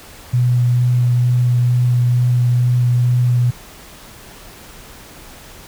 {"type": "tone with vibrato", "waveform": "sine", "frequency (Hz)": 122.8, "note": "B2", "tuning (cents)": -9, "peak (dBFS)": -11, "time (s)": [0.33, 3.51], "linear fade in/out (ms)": 10, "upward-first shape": "sine", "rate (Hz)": 2.2, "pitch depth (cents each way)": 10, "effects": ["pink hiss -39 dBFS RMS until 5.67 s"]}